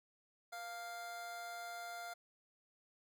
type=tone with amplitude modulation; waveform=25% pulse; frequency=698.5 Hz; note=F5; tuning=in tune; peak=-39 dBFS; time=0.52-2.14 s; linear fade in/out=10 ms; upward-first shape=sine; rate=215 Hz; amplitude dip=40%; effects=none